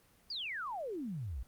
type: exponential sweep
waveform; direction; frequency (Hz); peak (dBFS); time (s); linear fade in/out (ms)
sine; down; 4965 to 53.3; -37; 0.3-1.43; 5
effects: pink hiss -66 dBFS RMS until 1.47 s + Opus 24 kbps